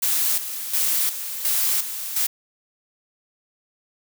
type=noise with tremolo; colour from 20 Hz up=blue; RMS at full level=-21 dBFS; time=0.02-2.27 s; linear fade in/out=10 ms; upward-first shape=square; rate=1.4 Hz; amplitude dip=65%; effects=none